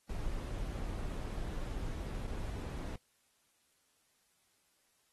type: noise with dropouts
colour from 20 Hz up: brown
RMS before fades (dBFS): -39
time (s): 0.09-2.96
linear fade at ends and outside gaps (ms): 5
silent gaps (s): 2.271-2.276
effects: white hiss -74 dBFS RMS until 5.12 s + AAC 32 kbps